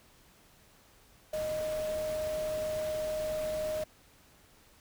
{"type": "tone in noise", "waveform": "sine", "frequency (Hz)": 619, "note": "D#5", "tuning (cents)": -9, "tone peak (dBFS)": -31, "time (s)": [1.33, 3.84], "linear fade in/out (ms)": 5, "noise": "pink", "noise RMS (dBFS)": -44, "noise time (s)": [1.33, 3.84], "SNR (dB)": 10, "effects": ["pink hiss -61 dBFS RMS until 4.8 s"]}